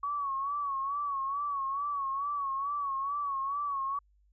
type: tone with vibrato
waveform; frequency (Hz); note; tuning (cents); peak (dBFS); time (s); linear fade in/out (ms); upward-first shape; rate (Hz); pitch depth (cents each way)
sine; 1120; C#6; +18; -30; 0.03-3.99; 5; sine; 2.3; 70
effects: added 50 Hz sine -63 dBFS peak until 4.32 s